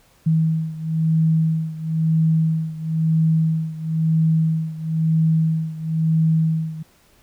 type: beating tone pair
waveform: sine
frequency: 160 / 161 Hz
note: D#3 / E3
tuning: +49 / -41 cents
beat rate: 1 Hz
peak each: -18 / -21 dBFS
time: 0.26-6.83 s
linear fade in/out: 10 ms
effects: pink hiss -56 dBFS RMS until 7.22 s